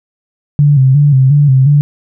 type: tone with vibrato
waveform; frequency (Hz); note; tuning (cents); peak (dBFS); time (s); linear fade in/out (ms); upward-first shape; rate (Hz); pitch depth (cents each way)
sine; 138.59; C#3; 0; -4; 0.59-1.81; 0; square; 2.8; 85
effects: none